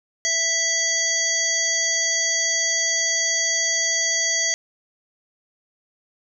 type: harmonic tone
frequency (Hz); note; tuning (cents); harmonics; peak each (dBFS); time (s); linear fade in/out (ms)
659.3; E5; 0; 1 / 3 / 5 / 7 / 9 / 10; -34 / -25 / -31 / -28 / -25 / -23; 0.25-4.54; 0
effects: none